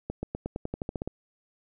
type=accelerating click train; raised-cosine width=2 ms; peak=-18 dBFS; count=12; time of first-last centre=0.1-1.076 s; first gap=130 ms; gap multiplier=0.92; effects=none